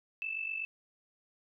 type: tone with amplitude modulation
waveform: sine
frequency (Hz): 2637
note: E7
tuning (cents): 0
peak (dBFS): -31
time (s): 0.22-0.65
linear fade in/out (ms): 0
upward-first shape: sine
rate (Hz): 48.1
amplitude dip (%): 70
effects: none

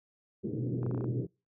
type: band-pass noise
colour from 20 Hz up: white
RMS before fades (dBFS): -36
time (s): 0.43-1.27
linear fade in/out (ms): 20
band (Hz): 100 to 430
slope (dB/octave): 48
type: tone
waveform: sine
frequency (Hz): 123.47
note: B2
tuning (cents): 0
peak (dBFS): -32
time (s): 0.55-1.26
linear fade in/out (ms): 50
type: clicks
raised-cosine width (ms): 1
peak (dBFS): -29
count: 7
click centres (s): 0.831 / 0.864 / 0.912 / 0.947 / 0.978 / 1.009 / 1.043
effects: noise-tail reverb RT60 0.3 s tail -26 dB re dry

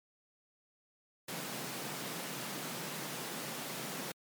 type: high-pass noise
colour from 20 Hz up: pink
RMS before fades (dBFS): -41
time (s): 1.28-4.12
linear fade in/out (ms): 5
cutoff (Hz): 130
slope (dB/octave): 96
effects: MP3 96 kbps

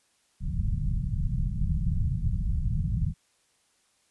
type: low-pass noise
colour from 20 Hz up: pink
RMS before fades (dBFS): -27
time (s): 0.4-3.14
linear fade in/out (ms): 50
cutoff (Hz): 180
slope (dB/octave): 48
effects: white hiss -68 dBFS RMS until 4.1 s + resampled to 24000 Hz

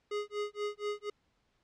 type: tone with tremolo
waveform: square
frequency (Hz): 415.3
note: G#4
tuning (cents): 0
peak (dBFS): -32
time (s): 0.11-1.1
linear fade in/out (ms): 5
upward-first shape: sine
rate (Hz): 4.2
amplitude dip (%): 100
effects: pink hiss -75 dBFS RMS until 1.63 s + low-pass 5000 Hz 12 dB/octave

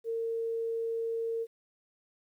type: tone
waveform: sine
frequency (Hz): 456.7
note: A#4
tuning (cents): -36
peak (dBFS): -30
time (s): 0.04-1.47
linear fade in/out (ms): 50
effects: 11-bit

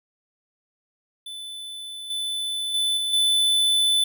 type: tone with level steps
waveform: square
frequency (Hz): 3505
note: A7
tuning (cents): -7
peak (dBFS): -34 / -26 / -21 / -24 / -18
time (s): 1.26-4.04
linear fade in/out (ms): 5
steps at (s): 2.1 / 2.74 / 2.97 / 3.13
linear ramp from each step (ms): 5
effects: none

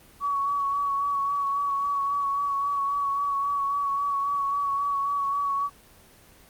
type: tone with vibrato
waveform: sine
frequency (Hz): 1125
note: C#6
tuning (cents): +25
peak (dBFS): -23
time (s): 0.2-5.7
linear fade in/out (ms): 50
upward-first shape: sine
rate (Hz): 3.7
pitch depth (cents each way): 24
effects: pink hiss -53 dBFS RMS until 6.49 s + Opus 24 kbps

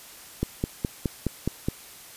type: click train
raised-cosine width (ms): 3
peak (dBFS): -11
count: 7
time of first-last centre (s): 0.43-1.685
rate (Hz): 4.78
effects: white hiss -46 dBFS RMS until 2.16 s + resampled to 32000 Hz

